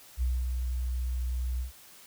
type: tone with ADSR envelope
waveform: sine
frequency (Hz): 62.2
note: B1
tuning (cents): +13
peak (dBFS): -24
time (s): 0.17-1.72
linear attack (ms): 48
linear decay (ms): 230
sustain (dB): -4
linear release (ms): 120
effects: white hiss -53 dBFS RMS until 2.06 s